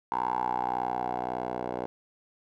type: tone with band-pass filter sweep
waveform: 10% pulse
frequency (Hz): 61.74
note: B1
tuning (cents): 0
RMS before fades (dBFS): -31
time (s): 0.12-1.86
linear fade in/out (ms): 0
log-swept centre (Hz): 930 to 600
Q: 7
effects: none